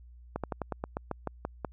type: slowing click train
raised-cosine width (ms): 1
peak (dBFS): -18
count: 11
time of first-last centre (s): 0.36-1.648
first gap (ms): 77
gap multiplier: 1.11
effects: added 60 Hz sine -49 dBFS peak until 1.72 s